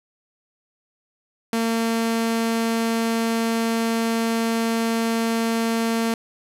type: tone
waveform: sawtooth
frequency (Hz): 228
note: A#3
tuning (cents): -38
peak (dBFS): -16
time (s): 1.53-6.14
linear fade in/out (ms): 2
effects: resampled to 32000 Hz + 7-bit